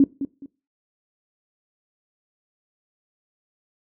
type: tone with echo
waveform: sine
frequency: 277.2 Hz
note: C#4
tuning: in tune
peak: -10 dBFS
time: 0-0.04 s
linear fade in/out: 2 ms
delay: 210 ms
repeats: 2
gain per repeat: -12 dB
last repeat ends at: 0.46 s
effects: noise-tail reverb RT60 0.3 s tail -19 dB re dry